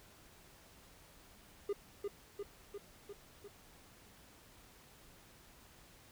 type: tone with echo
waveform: triangle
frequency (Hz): 405.3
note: G#4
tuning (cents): -42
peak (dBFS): -31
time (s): 1.69-1.73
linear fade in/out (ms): 5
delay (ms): 350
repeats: 5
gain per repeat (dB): -3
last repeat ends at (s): 3.48
effects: pink hiss -61 dBFS RMS until 6.11 s